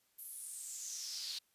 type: noise with high-pass filter sweep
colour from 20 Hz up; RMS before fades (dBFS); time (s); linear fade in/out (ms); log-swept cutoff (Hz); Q
brown; -45; 0.18-1.39; 10; 12000 to 4100; 4.8
effects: white hiss -75 dBFS RMS until 1.54 s + resampled to 32000 Hz